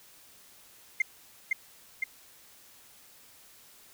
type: tone with echo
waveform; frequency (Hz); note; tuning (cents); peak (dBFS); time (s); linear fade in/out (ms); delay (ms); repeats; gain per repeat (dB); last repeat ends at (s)
sine; 2106; C7; +11; -19; 1-1.02; 5; 510; 2; -3; 2.04
effects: tanh soft clip ceiling -20 dBFS + white hiss -56 dBFS RMS until 3.93 s